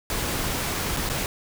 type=noise with dropouts; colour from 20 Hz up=pink; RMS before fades=-27 dBFS; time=0.1-1.26 s; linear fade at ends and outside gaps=1 ms; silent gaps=0.966-0.97 / 1.091-1.098 s; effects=none